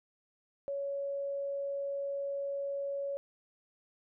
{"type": "tone", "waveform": "sine", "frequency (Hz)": 559, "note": "C#5", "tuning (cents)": 14, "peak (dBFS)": -33, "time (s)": [0.68, 3.17], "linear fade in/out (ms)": 0, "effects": []}